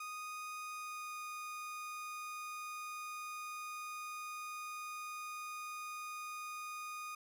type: tone with pitch glide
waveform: 30% pulse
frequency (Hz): 1240 to 1232.1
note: D#6 to D#6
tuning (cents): -6 to -17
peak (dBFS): -40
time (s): 0-7.15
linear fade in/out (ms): 5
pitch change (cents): -11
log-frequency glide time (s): 0.61-1.17
effects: none